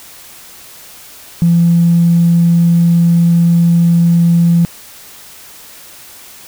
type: tone with tanh clipping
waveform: triangle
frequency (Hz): 170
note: F3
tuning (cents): -46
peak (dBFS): -6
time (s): 1.42-4.65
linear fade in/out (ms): 0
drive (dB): 4
effects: white hiss -36 dBFS RMS until 6.47 s